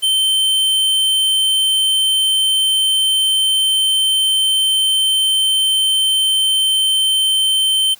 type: tone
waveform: square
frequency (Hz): 3099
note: G7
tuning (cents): -21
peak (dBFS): -13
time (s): 0.02-7.95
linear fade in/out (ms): 20
effects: white hiss -46 dBFS RMS until 7.99 s